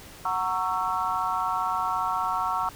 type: chord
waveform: sine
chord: F# dominant seventh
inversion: none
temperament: just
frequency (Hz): 740 / 925 / 1110 / 1332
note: F#5 / A#5 / C#6 / E6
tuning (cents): 0 / -14 / +2 / +18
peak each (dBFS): -31 / -29 / -29 / -30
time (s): 0.25-2.69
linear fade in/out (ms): 2
effects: pink hiss -46 dBFS RMS until 2.75 s